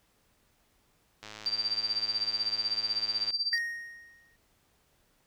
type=click train; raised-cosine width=0.2 ms; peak=-26 dBFS; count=223; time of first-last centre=1.23-3.305 s; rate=107 Hz
type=tone with tremolo; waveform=sine; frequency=4686 Hz; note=D8; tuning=5 cents flat; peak=-25 dBFS; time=1.46-3.58 s; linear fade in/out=0 ms; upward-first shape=sine; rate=16 Hz; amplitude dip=80%
type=tone with exponential decay; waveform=triangle; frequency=1864.7 Hz; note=A#6; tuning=in tune; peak=-24 dBFS; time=3.53-4.36 s; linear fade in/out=1 ms; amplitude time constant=180 ms
effects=pink hiss -69 dBFS RMS until 5.26 s